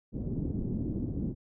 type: low-pass noise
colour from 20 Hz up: white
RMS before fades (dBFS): -33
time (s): 0.12-1.35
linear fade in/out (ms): 50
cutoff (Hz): 290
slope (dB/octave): 24
effects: none